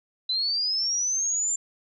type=linear sweep; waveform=sine; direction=up; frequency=3978 to 7310 Hz; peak=-23 dBFS; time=0.29-1.56 s; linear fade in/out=5 ms; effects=none